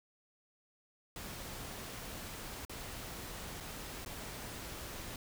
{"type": "noise with dropouts", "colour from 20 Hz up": "pink", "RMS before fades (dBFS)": -45, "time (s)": [1.16, 5.16], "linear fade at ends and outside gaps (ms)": 2, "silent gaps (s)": [[2.651, 2.695], [3.603, 3.606], [4.049, 4.06]], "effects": []}